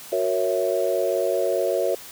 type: chord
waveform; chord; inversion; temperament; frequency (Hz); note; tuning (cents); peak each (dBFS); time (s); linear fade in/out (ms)
sine; F# dominant seventh; none; equal with one note detuned; 368.1 / 466.2 / 554.4 / 659.3; F#4 / A#4 / C#5 / E5; -9 / 0 / 0 / 0; -26 / -26 / -24 / -26; 0.12-1.95; 5
effects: white hiss -41 dBFS RMS until 2.11 s + high-pass 60 Hz 12 dB/octave